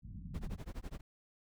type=low-pass noise; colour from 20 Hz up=pink; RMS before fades=-46 dBFS; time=0.02-0.59 s; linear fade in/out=50 ms; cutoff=230 Hz; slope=48 dB/octave
type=noise with tremolo; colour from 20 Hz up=brown; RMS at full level=-40 dBFS; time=0.34-1.01 s; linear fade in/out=5 ms; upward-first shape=sine; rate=12 Hz; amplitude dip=100%
effects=none